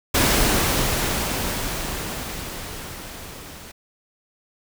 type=noise with level ramp; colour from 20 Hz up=pink; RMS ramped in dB=-17 to -40 dBFS; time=0.14-3.72 s; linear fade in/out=10 ms; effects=none